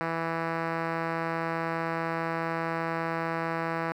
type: tone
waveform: 5% pulse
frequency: 164.81 Hz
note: E3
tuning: in tune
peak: -16 dBFS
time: 0.01-3.92 s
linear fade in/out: 0 ms
effects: low-pass 2000 Hz 12 dB/octave + 9-bit